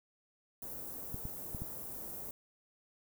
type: band-stop noise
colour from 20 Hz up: white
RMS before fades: -44 dBFS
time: 0.62-2.31 s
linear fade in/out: 2 ms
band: 620 to 16000 Hz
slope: 12 dB/octave
type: clicks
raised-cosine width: 5 ms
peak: -28 dBFS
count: 4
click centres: 1.144 / 1.254 / 1.548 / 1.62 s
effects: none